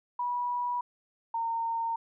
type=tone pair in turn; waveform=sine; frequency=975 / 916.8 Hz; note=B5 / A#5; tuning=-23 / -29 cents; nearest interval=minor second; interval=106 cents; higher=first; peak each=-28 dBFS; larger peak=neither; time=0.19-0.81 / 1.34-1.96 s; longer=neither; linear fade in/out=5 ms; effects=none